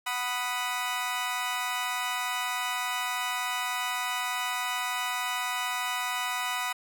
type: chord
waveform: 20% pulse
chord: B major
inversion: second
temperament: equal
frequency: 740 / 987.8 / 1244.5 Hz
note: F#5 / B5 / D#6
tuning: 0 / 0 / 0 cents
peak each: -30 / -27 / -29 dBFS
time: 0.06-6.73 s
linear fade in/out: 10 ms
effects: none